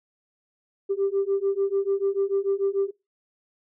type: beating tone pair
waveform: sine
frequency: 390.6 / 397.4 Hz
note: G4 / G4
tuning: -6 / +24 cents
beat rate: 6.8 Hz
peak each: -24 dBFS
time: 0.89-2.91 s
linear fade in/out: 20 ms
effects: noise-tail reverb RT60 0.2 s tail -20 dB re dry + tanh soft clip ceiling -16 dBFS